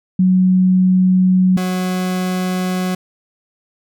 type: tone pair in turn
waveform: sine / 40% pulse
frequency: 185 / 183.72 Hz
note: F#3 / F#3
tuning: 0 / -12 cents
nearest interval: unison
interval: 12 cents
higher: first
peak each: -9 / -16 dBFS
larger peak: first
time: 0.19-1.57 / 1.57-2.95 s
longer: neither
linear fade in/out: 5 ms
effects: none